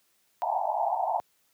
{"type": "band-pass noise", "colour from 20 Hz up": "white", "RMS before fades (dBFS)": -28, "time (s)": [0.42, 1.2], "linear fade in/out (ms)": 0, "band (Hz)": [650, 920], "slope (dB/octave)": 96, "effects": ["white hiss -69 dBFS RMS until 1.53 s", "high-pass 80 Hz 12 dB/octave"]}